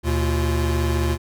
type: tone cluster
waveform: square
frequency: 76 / 121.7 / 345.7 Hz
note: D#2 / B2 / F4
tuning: -40 / -25 / -18 cents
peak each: -21 / -27 / -27 dBFS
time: 0.03-1.18 s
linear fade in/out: 50 ms
effects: none